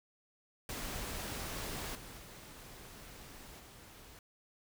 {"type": "noise with level steps", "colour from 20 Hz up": "pink", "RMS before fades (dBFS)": [-41, -50, -52, -55], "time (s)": [0.69, 4.19], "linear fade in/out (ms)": 2, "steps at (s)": [1.95, 2.18, 3.59], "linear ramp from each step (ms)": 2, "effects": []}